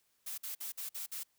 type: noise bursts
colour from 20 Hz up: blue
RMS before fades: -41 dBFS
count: 6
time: 0.26-1.235 s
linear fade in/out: 10 ms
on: 120 ms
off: 51 ms
effects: white hiss -75 dBFS RMS until 1.38 s

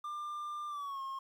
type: tone with pitch glide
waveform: triangle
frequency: 1194 to 1076.1 Hz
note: D6 to C6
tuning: +28 to +48 cents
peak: -36 dBFS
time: 0.04-1.19 s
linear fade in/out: 5 ms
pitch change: -180 cents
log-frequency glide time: 0.68-1.01 s
effects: 11-bit

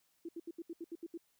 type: tone bursts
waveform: sine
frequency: 335.4 Hz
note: E4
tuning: 30 cents sharp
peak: -40 dBFS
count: 9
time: 0.25-1.176 s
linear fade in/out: 5 ms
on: 38 ms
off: 73 ms
effects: white hiss -75 dBFS RMS until 1.39 s

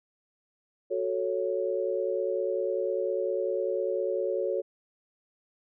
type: chord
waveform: sine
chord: F# minor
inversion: none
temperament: equal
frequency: 370 / 440 / 554.4 Hz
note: F#4 / A4 / C#5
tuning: 0 / 0 / 0 cents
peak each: -31 / -31 / -30 dBFS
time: 0.9-4.62 s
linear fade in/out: 20 ms
effects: none

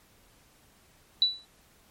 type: tone with exponential decay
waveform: sine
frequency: 3951 Hz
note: B7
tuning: in tune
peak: -16 dBFS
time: 1.22-1.45 s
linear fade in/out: 1 ms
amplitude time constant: 48 ms
effects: pink hiss -61 dBFS RMS until 1.9 s + MP3 64 kbps

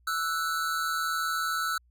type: tone pair together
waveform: square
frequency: 1320 / 1479.3 Hz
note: E6 / F#6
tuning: +2 / -1 cents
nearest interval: major second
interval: 197 cents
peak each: -30 / -32 dBFS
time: 0.07-1.78 s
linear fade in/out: 5 ms
effects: added 60 Hz sine -60 dBFS peak until 1.9 s

